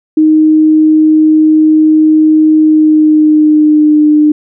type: tone with pitch glide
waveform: sine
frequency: 311.1 to 301.5 Hz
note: D#4 to D4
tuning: 0 to +46 cents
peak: -3 dBFS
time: 0.17-4.32 s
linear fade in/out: 5 ms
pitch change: -54 cents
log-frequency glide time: 2.56-4.07 s
effects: none